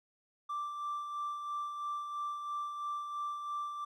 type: tone with tremolo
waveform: triangle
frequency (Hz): 1174.7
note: D6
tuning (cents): 0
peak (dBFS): -31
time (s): 0.49-3.85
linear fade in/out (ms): 10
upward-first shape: sine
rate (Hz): 3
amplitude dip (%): 50
effects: tanh soft clip ceiling -30 dBFS